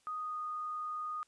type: tone with pitch glide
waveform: sine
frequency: 1244 to 1234.7 Hz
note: D#6 to D#6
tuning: -1 to -14 cents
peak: -36 dBFS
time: 0.07-1.23 s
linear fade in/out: 0 ms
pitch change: -13 cents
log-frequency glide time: 0.19-0.38 s
effects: white hiss -71 dBFS RMS until 1.27 s + resampled to 22050 Hz